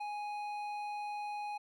triangle tone with hard clipping, 830.6 Hz, G#5, in tune, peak -39 dBFS, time 0-1.58 s, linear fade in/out 10 ms, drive 12 dB, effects none

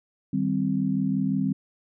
sine chord, C minor, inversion first, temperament equal, 155.56 / 196 / 261.6 Hz, Eb3 / G3 / C4, 0 / 0 / 0 cents, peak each -29 / -25 / -26 dBFS, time 0.33-1.53 s, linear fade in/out 5 ms, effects none

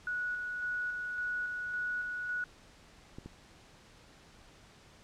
sine tone with tremolo, 1466 Hz, F#6, 16 cents flat, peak -32 dBFS, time 0.07-2.44 s, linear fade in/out 2 ms, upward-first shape square, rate 1.8 Hz, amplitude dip 30%
clicks, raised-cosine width 3 ms, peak -31 dBFS, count 2, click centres 3.185 / 3.26 s
effects pink hiss -58 dBFS RMS until 5.03 s + low-pass 7000 Hz 12 dB/octave

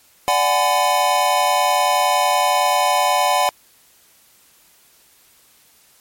square chord, G# half-diminished seventh, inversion second, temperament equal with one note detuned, 587.3 / 740 / 830.6 / 1012 Hz, D5 / F#5 / G#5 / B5, 0 / 0 / 0 / +42 cents, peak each -23 / -19 / -22 / -20 dBFS, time 0.28-3.49 s, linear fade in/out 0 ms, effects white hiss -53 dBFS RMS until 6 s + MP3 64 kbps

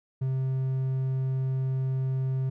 triangle tone, 131.8 Hz, C3, 13 cents sharp, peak -23 dBFS, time 0.21-2.5 s, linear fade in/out 10 ms, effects none

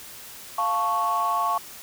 sine chord, F augmented, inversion none, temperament equal with one note detuned, 698.5 / 877.5 / 1108.7 Hz, F5 / A5 / C#6, 0 / -5 / 0 cents, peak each -27 / -27 / -22 dBFS, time 0.58-1.58 s, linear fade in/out 5 ms, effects tanh soft clip ceiling -15 dBFS + white hiss -42 dBFS RMS until 1.82 s

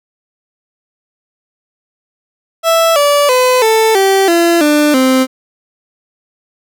30% pulse tone with pitch steps, 660 / 577.9 / 506 / 443 / 387.9 / 339.7 / 297.4 / 260.4 Hz, E5 / D5 / B4 / A4 / G4 / F4 / D4 / C4, +2 / -28 / +42 / +12 / -18 / -48 / +22 / -8 cents, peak -5 dBFS, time 2.63-5.27 s, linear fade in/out 50 ms, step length 330 ms, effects none

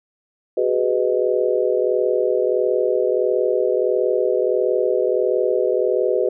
sine chord, G# minor seventh, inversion third, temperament just, 373.8 / 415.3 / 498.4 / 623 Hz, F#4 / G#4 / B4 / D#5, +18 / 0 / +16 / +2 cents, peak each -21 / -22 / -20 / -24 dBFS, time 0.57-6.29 s, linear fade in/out 5 ms, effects none

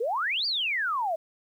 sine exponential two-way sweep, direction up then down, 424.7 to 4849 to 614 Hz, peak -25 dBFS, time 0-1.16 s, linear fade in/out 10 ms, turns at 0.46 s, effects 10-bit

